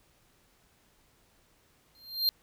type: tone with exponential growth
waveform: square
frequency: 4186 Hz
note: C8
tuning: in tune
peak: -21 dBFS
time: 1.95-2.29 s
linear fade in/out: 0 ms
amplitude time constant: 73 ms
effects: pink hiss -66 dBFS RMS until 2.42 s